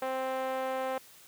5% pulse tone with band-pass filter, 261.8 Hz, C4, 1 cent sharp, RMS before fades -33 dBFS, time 0.02-0.98 s, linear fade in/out 2 ms, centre 590 Hz, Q 2.1, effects white hiss -55 dBFS RMS until 1.27 s + high-pass 60 Hz 12 dB/octave

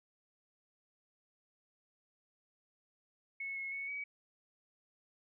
sine tone with pitch steps, 2197 / 2177 / 2213 / 2269 Hz, C#7 / C#7 / C#7 / C#7, -16 / -32 / -3 / +40 cents, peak -38 dBFS, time 3.4-4.04 s, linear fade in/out 5 ms, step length 160 ms, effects none

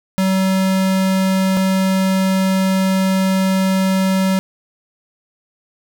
square tone pair in turn, 190 / 190 Hz, F#3 / F#3, +46 / +46 cents, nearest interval unison, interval 0 cents, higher neither, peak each -14 dBFS, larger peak neither, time 0.18-1.57 / 1.57-4.39 s, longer second, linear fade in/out 0 ms, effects none

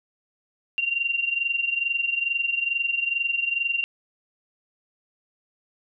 sine tone with amplitude modulation, 2767 Hz, F7, 17 cents flat, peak -19 dBFS, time 0.78-3.84 s, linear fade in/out 0 ms, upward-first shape sine, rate 22.3 Hz, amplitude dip 75%, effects none

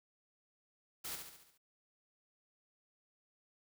white noise with echo, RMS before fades -43 dBFS, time 1.04-1.16 s, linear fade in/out 10 ms, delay 70 ms, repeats 6, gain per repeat -5 dB, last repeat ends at 1.58 s, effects none

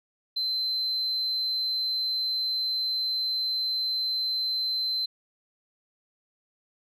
sine tone, 4080 Hz, C8, 44 cents flat, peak -24 dBFS, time 0.36-5.06 s, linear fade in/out 10 ms, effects tanh soft clip ceiling -22 dBFS

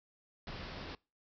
pink low-pass noise, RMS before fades -45 dBFS, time 0.47-0.95 s, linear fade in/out 2 ms, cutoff 5300 Hz, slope 96 dB/octave, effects noise-tail reverb RT60 0.3 s tail -25 dB re dry

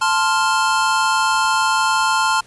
square chord, F major, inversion first, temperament equal, 880 / 1046.5 / 1396.9 Hz, A5 / C6 / F6, 0 / 0 / 0 cents, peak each -20 dBFS, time 0.01-2.41 s, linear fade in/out 10 ms, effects pink hiss -48 dBFS RMS until 2.46 s + resampled to 24000 Hz

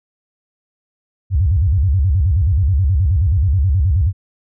sine tone with vibrato, 81 Hz, E2, 30 cents flat, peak -11 dBFS, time 1.3-4.13 s, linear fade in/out 50 ms, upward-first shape square, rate 9.4 Hz, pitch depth 290 cents each way, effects none

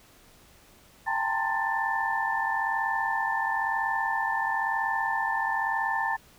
sine tone cluster, 794 / 889 / 930 / 1040 / 1771 Hz, G5 / A5 / A#5 / C6 / A6, +22 / +18 / -4 / -11 / +11 cents, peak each -32 / -30 / -34 / -36 / -29 dBFS, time 1.06-6.17 s, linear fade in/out 20 ms, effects pink hiss -56 dBFS RMS until 6.38 s

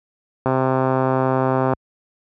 click train, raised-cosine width 1 ms, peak -5 dBFS, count 168, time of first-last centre 0.46-1.735 s, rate 131 Hz, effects high-pass 60 Hz 12 dB/octave

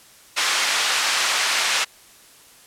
pink band-pass noise, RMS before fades -21 dBFS, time 0.36-1.85 s, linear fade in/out 20 ms, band 1300 to 6900 Hz, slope 12 dB/octave, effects white hiss -49 dBFS RMS until 2.66 s + low-pass 12000 Hz 12 dB/octave

